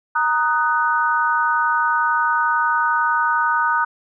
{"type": "chord", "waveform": "sine", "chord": "D# minor", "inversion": "second", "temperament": "just", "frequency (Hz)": [933.4, 1244.5, 1493.4], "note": ["A#5", "D#6", "F#6"], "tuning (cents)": [2, 0, 16], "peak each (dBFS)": -20, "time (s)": [0.15, 3.85], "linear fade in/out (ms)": 10, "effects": []}